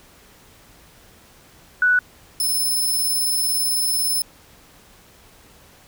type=tone pair in turn; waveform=sine / 5% pulse; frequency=1480 / 5247 Hz; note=F#6 / E8; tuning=0 / -9 cents; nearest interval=octave + minor seventh; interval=2191 cents; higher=second; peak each=-13 dBFS; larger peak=neither; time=1.82-1.99 / 2.4-4.22 s; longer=second; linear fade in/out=2 ms; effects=pink hiss -50 dBFS RMS until 5.87 s